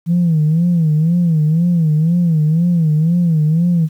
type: tone with vibrato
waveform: sine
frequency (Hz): 163.5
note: E3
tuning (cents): -14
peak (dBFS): -9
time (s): 0.06-3.89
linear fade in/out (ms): 50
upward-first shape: sine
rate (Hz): 2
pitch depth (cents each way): 130
effects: tanh soft clip ceiling -7 dBFS + 8-bit